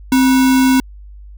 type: tone with sample-and-hold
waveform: sine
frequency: 261.6 Hz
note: C4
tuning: in tune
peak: -8 dBFS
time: 0.12-0.8 s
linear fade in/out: 2 ms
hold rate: 1225 Hz
effects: added 50 Hz sine -33 dBFS peak until 1.37 s